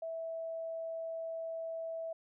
sine tone, 655 Hz, E5, 11 cents flat, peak -37 dBFS, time 0.02-2.13 s, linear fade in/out 5 ms, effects none

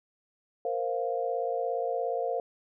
sine chord, Bb suspended second, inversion none, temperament equal, 466.2 / 523.3 / 698.5 Hz, Bb4 / C5 / F5, 0 / 0 / 0 cents, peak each -32 dBFS, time 0.65-2.4 s, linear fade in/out 2 ms, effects none

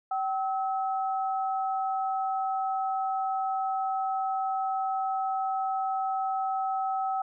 sine tone pair together, 767.6 / 1291 Hz, G5 / E6, -37 / -37 cents, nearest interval major sixth, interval 900 cents, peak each -27 / -34 dBFS, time 0.11-7.22 s, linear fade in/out 5 ms, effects none

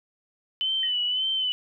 sine tone with vibrato, 3023 Hz, F#7, 36 cents sharp, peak -23 dBFS, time 0.61-1.52 s, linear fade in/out 0 ms, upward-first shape sine, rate 1.8 Hz, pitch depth 52 cents each way
sine tone with exponential decay, 1884 Hz, A#6, 18 cents sharp, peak -30 dBFS, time 0.83-0.98 s, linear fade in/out 2 ms, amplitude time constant 31 ms
effects none

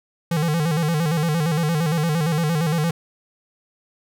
square tone with vibrato, 159.7 Hz, D#3, 45 cents sharp, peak -19 dBFS, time 0.31-2.91 s, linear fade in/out 5 ms, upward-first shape square, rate 8.7 Hz, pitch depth 100 cents each way, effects none

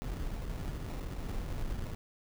brown noise with sample-and-hold, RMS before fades -37 dBFS, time 0.02-1.95 s, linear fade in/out 0 ms, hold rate 1575 Hz, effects none

